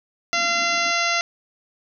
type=band-pass noise; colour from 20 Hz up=white; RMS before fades=-42 dBFS; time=0.33-0.91 s; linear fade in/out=2 ms; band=190 to 340 Hz; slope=96 dB/octave
type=harmonic tone; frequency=686 Hz; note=F5; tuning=31 cents flat; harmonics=1 / 2 / 3 / 4 / 5 / 6 / 7 / 8 / 9; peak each=-27 / -25 / -24 / -27 / -32 / -31 / -30 / -34 / -30 dBFS; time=0.33-1.21 s; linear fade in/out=0 ms
effects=none